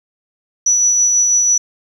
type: tone with tremolo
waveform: sine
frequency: 5910 Hz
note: F#8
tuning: 3 cents flat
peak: -9 dBFS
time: 0.66-1.58 s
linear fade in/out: 5 ms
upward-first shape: sine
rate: 6.1 Hz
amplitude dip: 25%
effects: 7-bit